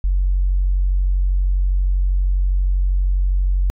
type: tone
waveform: sine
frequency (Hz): 46.25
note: F#1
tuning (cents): 0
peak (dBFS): -13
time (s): 0.04-3.7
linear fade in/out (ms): 0
effects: tanh soft clip ceiling -9 dBFS